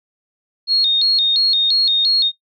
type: tone with vibrato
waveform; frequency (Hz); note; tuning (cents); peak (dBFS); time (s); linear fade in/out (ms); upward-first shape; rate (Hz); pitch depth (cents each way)
sine; 3985; B7; +15; -12; 0.67-2.32; 50; square; 2.9; 130
effects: noise-tail reverb RT60 0.1 s tail -19 dB re dry